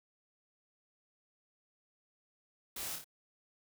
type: noise with echo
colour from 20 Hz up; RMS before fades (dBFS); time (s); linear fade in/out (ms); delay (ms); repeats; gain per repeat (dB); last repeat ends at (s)
white; -42; 2.76-2.96; 5; 28; 3; -4; 3.044
effects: none